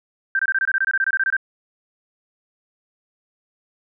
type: tone bursts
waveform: sine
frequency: 1568 Hz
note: G6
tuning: in tune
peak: -16 dBFS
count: 16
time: 0.35-1.367 s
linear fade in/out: 2 ms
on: 42 ms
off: 23 ms
effects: none